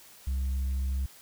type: tone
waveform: sine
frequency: 66.4 Hz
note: C2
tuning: 26 cents sharp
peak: -24 dBFS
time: 0.27-1.06 s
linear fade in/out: 5 ms
effects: tanh soft clip ceiling -26 dBFS + white hiss -53 dBFS RMS until 1.21 s